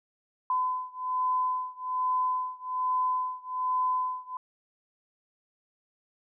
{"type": "beating tone pair", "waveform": "sine", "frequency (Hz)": [1013, 1014.2], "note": ["B5", "B5"], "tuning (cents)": [44, 46], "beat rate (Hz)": 1.2, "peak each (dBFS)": [-29, -30], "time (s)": [0.5, 4.37], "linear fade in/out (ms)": 2, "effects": []}